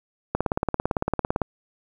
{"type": "click train", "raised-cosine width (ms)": 1, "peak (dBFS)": -8, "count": 20, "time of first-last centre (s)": [0.35, 1.417], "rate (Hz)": 17.8, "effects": ["8-bit"]}